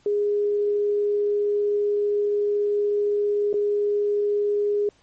sine tone with dropouts, 412.1 Hz, G#4, 13 cents flat, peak -19 dBFS, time 0.06-4.89 s, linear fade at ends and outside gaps 2 ms, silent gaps 3.53-3.54 s, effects pink hiss -60 dBFS RMS until 5.02 s + MP3 32 kbps

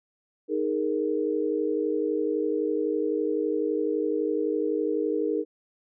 sine chord, D# suspended fourth, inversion none, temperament just, 311.1 / 414.8 / 466.7 Hz, D#4 / G#4 / A#4, 0 / -2 / +2 cents, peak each -28 dBFS, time 0.48-5.45 s, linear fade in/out 50 ms, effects none

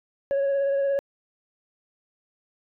sine tone with vibrato, 554.4 Hz, C#5, in tune, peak -18 dBFS, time 0.31-0.99 s, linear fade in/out 0 ms, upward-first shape triangle, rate 17 Hz, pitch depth 21 cents each way, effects tanh soft clip ceiling -20 dBFS

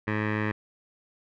15% pulse tone with low-pass filter, 106.8 Hz, G#2, 49 cents sharp, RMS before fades -28 dBFS, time 0.07-0.52 s, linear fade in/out 10 ms, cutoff 2000 Hz, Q 3.7, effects none

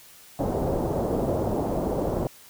white low-pass noise, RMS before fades -26 dBFS, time 0.39-2.27 s, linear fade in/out 2 ms, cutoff 670 Hz, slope 24 dB/octave, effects white hiss -50 dBFS RMS until 2.49 s

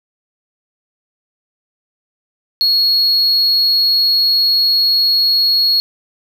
triangle tone, 4323 Hz, C#8, 44 cents flat, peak -9 dBFS, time 2.61-5.8 s, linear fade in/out 0 ms, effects none

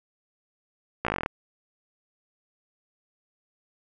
slowing click train, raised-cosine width 0.5 ms, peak -11 dBFS, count 11, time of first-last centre 1.05-1.261 s, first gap 16 ms, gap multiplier 1.06, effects none

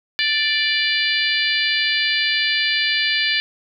harmonic tone, 587.3 Hz, D5, in tune, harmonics 3 / 4 / 5 / 6 / 7 / 8, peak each -22 / -23 / -24 / -25 / -25 / -26 dBFS, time 0.19-3.4 s, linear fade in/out 0 ms, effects none

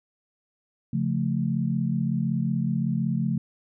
sine chord, Db augmented, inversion none, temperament equal, 138.59 / 174.61 / 220 Hz, Db3 / F3 / A3, 0 / 0 / 0 cents, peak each -27 dBFS, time 0.93-3.38 s, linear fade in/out 5 ms, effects none

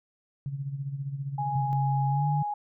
sine tone with tremolo, 138.7 Hz, C#3, 1 cent sharp, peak -28 dBFS, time 0.46-1.73 s, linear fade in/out 0 ms, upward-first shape sine, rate 15 Hz, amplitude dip 65%
sine tone, 830 Hz, G#5, 1 cent flat, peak -28 dBFS, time 1.38-2.54 s, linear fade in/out 5 ms
sine tone with pitch glide, 136.1 to 147.56 Hz, C#3 to D3, -31 to +9 cents, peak -24 dBFS, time 1.55-2.43 s, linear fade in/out 10 ms, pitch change +140 cents, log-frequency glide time 2.09-2.26 s
effects none

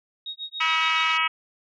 sine tone with tremolo, 3756 Hz, A#7, 12 cents sharp, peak -29 dBFS, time 0.26-1.12 s, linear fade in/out 2 ms, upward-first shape sine, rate 7.1 Hz, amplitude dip 100%
harmonic tone, 321.8 Hz, E4, 42 cents flat, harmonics 3 / 4 / 5 / 6 / 7 / 8 / 9 / 10, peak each -30 / -25 / -37 / -31 / -26 / -28 / -28 / -35 dBFS, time 0.6-1.28 s, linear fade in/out 10 ms
pink band-pass noise, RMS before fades -37 dBFS, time 0.6-1.18 s, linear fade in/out 10 ms, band 1100 to 6200 Hz, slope 48 dB/octave
effects none

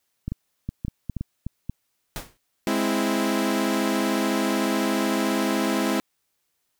clicks, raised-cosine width 5 ms, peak -16 dBFS, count 10, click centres 0.28 / 0.32 / 0.69 / 0.849 / 0.882 / 1.097 / 1.167 / 1.21 / 1.466 / 1.696 s
pink noise with exponential decay, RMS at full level -29 dBFS, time 2.16-2.37 s, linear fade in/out 0 ms, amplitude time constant 45 ms
sawtooth chord, Ab augmented, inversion none, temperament equal, 207.7 / 261.6 / 329.6 Hz, Ab3 / C4 / E4, 0 / 0 / 0 cents, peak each -22 dBFS, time 2.67-6 s, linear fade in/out 0 ms
effects white hiss -74 dBFS RMS until 6.79 s

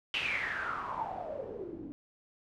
white noise with low-pass filter sweep, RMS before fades -37 dBFS, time 0.14-1.92 s, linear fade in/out 0 ms, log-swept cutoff 2900 to 270 Hz, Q 8.4, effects none

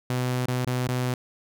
sawtooth tone with dropouts, 125.8 Hz, B2, 32 cents sharp, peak -20 dBFS, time 0.1-1.14 s, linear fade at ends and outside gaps 2 ms, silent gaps 0.46-0.483 / 0.648-0.669 / 0.875-0.888 s, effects none

